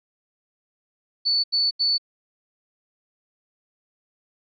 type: tone bursts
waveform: sine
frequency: 4471 Hz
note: C#8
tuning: 14 cents sharp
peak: -18 dBFS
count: 3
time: 1.25-1.982 s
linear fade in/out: 20 ms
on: 190 ms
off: 81 ms
effects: none